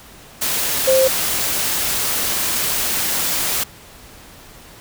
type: tone in noise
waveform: sine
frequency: 526 Hz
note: C5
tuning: 9 cents sharp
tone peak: -11 dBFS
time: 0.87-1.08 s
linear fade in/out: 10 ms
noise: white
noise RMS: -20 dBFS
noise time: 0.41-3.64 s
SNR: +6 dB
effects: pink hiss -42 dBFS RMS until 4.8 s

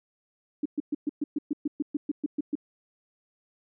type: tone bursts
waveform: sine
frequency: 293.7 Hz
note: D4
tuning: in tune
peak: -24 dBFS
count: 14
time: 0.63-2.554 s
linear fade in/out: 5 ms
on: 26 ms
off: 120 ms
effects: none

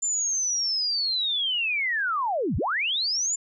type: linear two-way sweep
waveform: sine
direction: down then up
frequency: 7240 to 56.6 to 7240 Hz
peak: -23 dBFS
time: 0.02-3.36 s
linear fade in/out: 10 ms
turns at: 2.57 s
effects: none

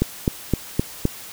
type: click train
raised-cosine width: 3 ms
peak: -4 dBFS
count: 5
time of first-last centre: 0.02-1.054 s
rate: 3.87 Hz
effects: white hiss -38 dBFS RMS until 1.32 s

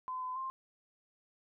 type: tone with pitch steps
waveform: sine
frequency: 1022 / 1016 / 1054 Hz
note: C6 / B5 / C6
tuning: -41 / +49 / +12 cents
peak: -36 dBFS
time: 0.08-0.5 s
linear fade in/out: 0 ms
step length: 140 ms
effects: none

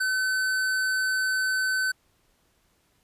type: tone with tanh clipping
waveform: sine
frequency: 1522 Hz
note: F#6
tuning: 48 cents sharp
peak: -25 dBFS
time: 0-1.92 s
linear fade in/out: 10 ms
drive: 18 dB
effects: pink hiss -67 dBFS RMS until 3.03 s + resampled to 32000 Hz

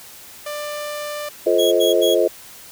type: tone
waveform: sawtooth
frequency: 593 Hz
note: D5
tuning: 17 cents sharp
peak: -22 dBFS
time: 0.46-1.29 s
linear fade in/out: 5 ms
type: chord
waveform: sine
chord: F dominant seventh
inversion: none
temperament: just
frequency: 349.2 / 436.5 / 523.8 / 628.6 Hz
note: F4 / A4 / C5 / Eb5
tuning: 0 / -14 / +2 / +18 cents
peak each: -19 dBFS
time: 1.46-2.28 s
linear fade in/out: 10 ms
type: tone bursts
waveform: 40% pulse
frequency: 3317 Hz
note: G#7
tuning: 3 cents flat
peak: -20 dBFS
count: 3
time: 1.58-2.152 s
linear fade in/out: 20 ms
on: 140 ms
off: 76 ms
effects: white hiss -41 dBFS RMS until 2.71 s

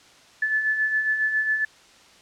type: beating tone pair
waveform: sine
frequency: 1732 / 1739.3 Hz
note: A6 / A6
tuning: -28 / -20 cents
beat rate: 7.3 Hz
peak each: -30 / -21 dBFS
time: 0.42-1.65 s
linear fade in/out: 5 ms
effects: white hiss -52 dBFS RMS until 2.21 s + low-pass 6000 Hz 12 dB/octave

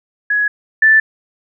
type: tone pair in turn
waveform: sine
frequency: 1677 / 1760.6 Hz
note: G#6 / A6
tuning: +16 / +1 cents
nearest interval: minor second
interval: 85 cents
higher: second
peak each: -12 / -6 dBFS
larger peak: second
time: 0.3-0.48 / 0.82-1 s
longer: neither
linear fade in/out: 5 ms
effects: none

